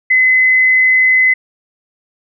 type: tone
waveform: sine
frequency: 2033 Hz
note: B6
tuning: 50 cents sharp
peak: -7 dBFS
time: 0.1-1.34 s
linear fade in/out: 10 ms
effects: none